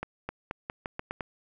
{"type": "accelerating click train", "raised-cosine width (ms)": 0.5, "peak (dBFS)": -18, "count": 8, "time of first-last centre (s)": [0.03, 1.208], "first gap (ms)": 260, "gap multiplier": 0.85, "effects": []}